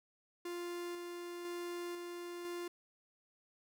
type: tone with tremolo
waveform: 45% pulse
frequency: 349.2 Hz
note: F4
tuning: in tune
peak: -40 dBFS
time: 0.45-2.68 s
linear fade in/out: 5 ms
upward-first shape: square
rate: 1 Hz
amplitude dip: 30%
effects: none